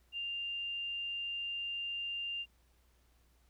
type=tone; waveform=sine; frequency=2794 Hz; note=F7; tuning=in tune; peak=-36 dBFS; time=0.12-2.46 s; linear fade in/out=50 ms; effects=added 60 Hz sine -67 dBFS peak until 3.49 s + pink hiss -73 dBFS RMS until 3.49 s